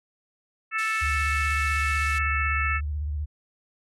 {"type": "harmonic tone", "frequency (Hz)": 440, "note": "A4", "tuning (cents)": 0, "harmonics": [3, 4, 5, 6], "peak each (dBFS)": [-28, -29, -30, -31], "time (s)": [0.71, 2.81], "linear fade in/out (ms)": 50}
{"type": "band-pass noise", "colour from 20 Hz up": "pink", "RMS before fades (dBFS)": -41, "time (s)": [0.78, 2.19], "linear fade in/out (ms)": 10, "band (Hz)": [2200, 11000], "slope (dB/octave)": 48}
{"type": "tone with vibrato", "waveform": "sine", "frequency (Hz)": 74.2, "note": "D2", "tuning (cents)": 18, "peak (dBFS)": -26, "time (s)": [1.01, 3.26], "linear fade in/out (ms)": 20, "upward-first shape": "sine", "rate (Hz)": 16, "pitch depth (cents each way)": 91}
{"effects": []}